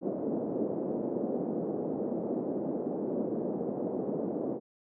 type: band-pass noise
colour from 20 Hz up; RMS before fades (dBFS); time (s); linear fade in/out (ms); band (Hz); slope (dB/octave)
pink; -33; 0.01-4.6; 50; 210 to 550; 24
effects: none